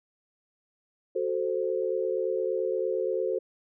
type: chord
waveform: sine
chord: F# diminished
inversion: none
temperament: equal with one note detuned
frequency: 371.3 / 440 / 523.3 Hz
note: F#4 / A4 / C5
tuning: +6 / 0 / 0 cents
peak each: -30 dBFS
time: 1.15-3.39 s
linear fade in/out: 10 ms
effects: none